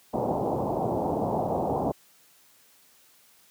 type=low-pass noise; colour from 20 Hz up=white; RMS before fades=-27 dBFS; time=0.13-1.92 s; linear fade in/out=10 ms; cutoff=870 Hz; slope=48 dB/octave; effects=white hiss -59 dBFS RMS until 3.5 s + high-pass 100 Hz 12 dB/octave